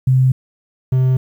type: tone pair in turn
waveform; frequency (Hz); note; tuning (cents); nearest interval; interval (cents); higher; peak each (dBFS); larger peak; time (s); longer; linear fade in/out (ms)
sine / triangle; 129.9 / 129.41; C3 / C3; -12 / -19; unison; 7; first; -9; neither; 0.07-0.32 / 0.92-1.17; neither; 5
effects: 8-bit